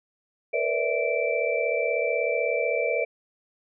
sine tone cluster, 460.3 / 496.4 / 577 / 650 / 2333 Hz, A#4 / B4 / D5 / E5 / D7, -22 / +9 / -31 / -24 / -12 cents, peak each -29 dBFS, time 0.53-3.05 s, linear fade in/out 10 ms, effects none

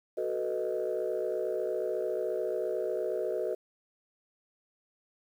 sine chord, B dominant seventh, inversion second, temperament equal with one note detuned, 371.5 / 440 / 493.9 / 622.3 Hz, F#4 / A4 / B4 / D#5, +7 / 0 / 0 / 0 cents, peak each -34 dBFS, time 0.17-3.55 s, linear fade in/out 10 ms, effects tanh soft clip ceiling -22 dBFS + 10-bit

